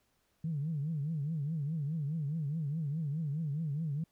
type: tone with vibrato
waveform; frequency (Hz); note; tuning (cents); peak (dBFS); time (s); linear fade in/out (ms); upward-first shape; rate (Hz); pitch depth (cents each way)
sine; 152; D#3; -40; -31; 0.44-4.04; 5; triangle; 4.8; 190
effects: tanh soft clip ceiling -27 dBFS + pink hiss -75 dBFS RMS until 4.11 s